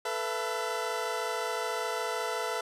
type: chord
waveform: 20% pulse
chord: A suspended second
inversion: none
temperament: equal with one note detuned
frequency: 440 / 493.9 / 672.7 Hz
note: A4 / B4 / E5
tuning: 0 / 0 / +35 cents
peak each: -30 dBFS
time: 0.05-2.61 s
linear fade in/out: 5 ms
effects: low-pass 11000 Hz 12 dB/octave